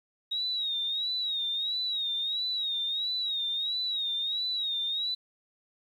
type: tone with vibrato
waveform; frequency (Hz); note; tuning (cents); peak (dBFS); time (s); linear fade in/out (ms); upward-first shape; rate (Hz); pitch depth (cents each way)
sine; 3784; A#7; +25; -28; 0.31-5.15; 10; sine; 1.5; 93
effects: 10-bit